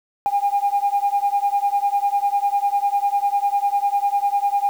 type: beating tone pair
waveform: sine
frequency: 803 / 813 Hz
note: G5 / G#5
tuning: +41 / -37 cents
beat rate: 10 Hz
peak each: -19 dBFS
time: 0.26-4.69 s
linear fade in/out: 0 ms
effects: tanh soft clip ceiling -11 dBFS + 7-bit